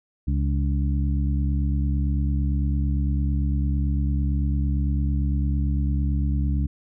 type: harmonic tone with a mistuned harmonic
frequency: 68.9 Hz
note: C#2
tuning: 10 cents flat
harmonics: 1 / 2 / 3 / 4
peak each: -21 / -27 / -31 / -33 dBFS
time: 0.27-6.67 s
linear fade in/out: 10 ms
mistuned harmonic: 4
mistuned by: +79 cents
effects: none